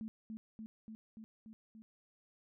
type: tone with echo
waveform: sine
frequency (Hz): 220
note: A3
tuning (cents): 0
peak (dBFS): -40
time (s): 0.01-0.08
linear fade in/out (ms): 0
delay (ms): 290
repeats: 6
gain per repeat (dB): -2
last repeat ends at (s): 1.82
effects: none